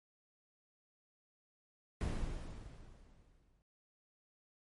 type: noise with exponential decay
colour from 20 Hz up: brown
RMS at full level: -34 dBFS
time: 2.01-3.62 s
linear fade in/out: 0 ms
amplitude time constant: 350 ms
effects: MP3 48 kbps